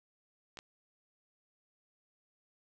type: clicks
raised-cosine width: 0.2 ms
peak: -30 / -27 dBFS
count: 2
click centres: 0.572 / 0.589 s
effects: none